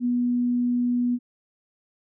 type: tone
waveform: sine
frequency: 244 Hz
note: B3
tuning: 21 cents flat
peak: -20 dBFS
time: 0-1.19 s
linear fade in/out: 50 ms
effects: none